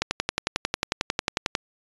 click train, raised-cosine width 0.2 ms, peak -5 dBFS, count 18, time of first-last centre 0.02-1.552 s, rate 11.1 Hz, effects resampled to 22050 Hz

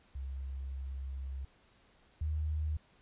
sine tone pair in turn, 67 / 76.75 Hz, C2 / D#2, +42 / -23 cents, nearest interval major second, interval 235 cents, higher second, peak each -37 / -31 dBFS, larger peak second, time 0.15-1.45 / 2.21-2.77 s, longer first, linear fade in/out 5 ms, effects pink hiss -66 dBFS RMS until 3.01 s + resampled to 8000 Hz

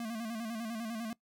square tone with vibrato, 226.1 Hz, A3, 47 cents sharp, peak -37 dBFS, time 0-1.13 s, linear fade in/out 2 ms, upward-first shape square, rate 10 Hz, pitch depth 64 cents each way, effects noise-tail reverb RT60 0.1 s tail -20 dB re dry

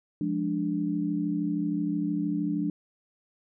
sine chord, D diminished, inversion first, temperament equal, 174.61 / 207.7 / 293.7 Hz, F3 / Ab3 / D4, 0 / 0 / 0 cents, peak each -31 / -32 / -28 dBFS, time 0.21-2.7 s, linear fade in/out 2 ms, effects none

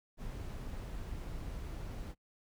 brown noise, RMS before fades -42 dBFS, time 0.17-2.15 s, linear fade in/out 50 ms, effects noise-tail reverb RT60 0.1 s tail -26 dB re dry

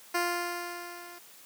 10% pulse tone with level ramp, 349.2 Hz, F4, in tune, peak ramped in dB -17 to -38 dBFS, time 0.14-1.19 s, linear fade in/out 10 ms, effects white hiss -53 dBFS RMS until 1.45 s + high-pass 200 Hz 12 dB/octave

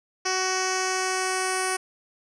10% pulse tone with low-pass filter sweep, 373.9 Hz, F#4, 18 cents sharp, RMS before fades -26 dBFS, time 0.25-1.77 s, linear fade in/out 10 ms, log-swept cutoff 5800 to 9200 Hz, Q 3.5, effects none

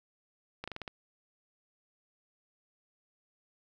slowing click train, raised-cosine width 0.3 ms, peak -23 dBFS, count 6, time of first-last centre 0.64-0.878 s, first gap 36 ms, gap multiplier 1.14, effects none

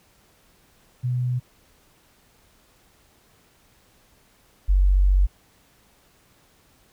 sine tone pair in turn, 124.6 / 47.27 Hz, B2 / F#1, +16 / +38 cents, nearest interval octave + perfect fourth, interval 1678 cents, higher first, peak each -21 / -14 dBFS, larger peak second, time 1.03-1.4 / 4.68-5.27 s, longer second, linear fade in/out 20 ms, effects pink hiss -59 dBFS RMS until 6.92 s

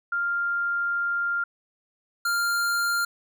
sine / square tone pair in turn, 1396.9 / 1396.9 Hz, F6 / F6, 0 / 0 cents, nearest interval unison, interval 0 cents, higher neither, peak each -23 dBFS, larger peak neither, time 0.12-1.44 / 2.25-3.05 s, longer first, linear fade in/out 5 ms, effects none

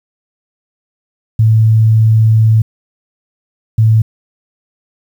sine tone bursts at uneven times, 110.6 Hz, A2, 9 cents sharp, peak -5 dBFS, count 2, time 1.39-2.62 / 3.78-4.02 s, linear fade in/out 5 ms, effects 7-bit

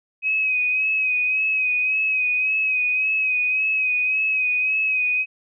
sine tone with vibrato, 2531 Hz, D#7, 29 cents sharp, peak -18 dBFS, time 0.22-5.26 s, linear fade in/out 50 ms, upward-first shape sine, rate 1.8 Hz, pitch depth 38 cents each way, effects none

